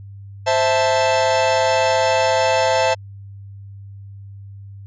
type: chord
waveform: 45% pulse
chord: A minor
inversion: first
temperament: equal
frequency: 523.3 / 659.3 / 880 Hz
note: C5 / E5 / A5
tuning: 0 / 0 / 0 cents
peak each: -19 dBFS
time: 0.46-2.95 s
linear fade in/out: 20 ms
effects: added 99 Hz sine -34 dBFS peak until 4.86 s + resampled to 16000 Hz